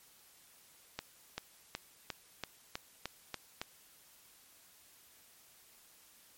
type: accelerating click train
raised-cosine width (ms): 0.2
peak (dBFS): -20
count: 9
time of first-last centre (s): 0.99-3.615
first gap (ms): 390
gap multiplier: 0.95
effects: white hiss -62 dBFS RMS until 6.37 s + MP3 64 kbps